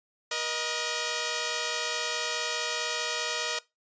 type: tone pair together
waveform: 5% pulse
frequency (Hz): 477.9 / 622.3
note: A#4 / D#5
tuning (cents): +43 / 0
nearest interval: perfect fourth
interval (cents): 457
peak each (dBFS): -20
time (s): 0.31-3.59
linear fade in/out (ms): 5
effects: noise-tail reverb RT60 0.2 s tail -20 dB re dry + resampled to 16000 Hz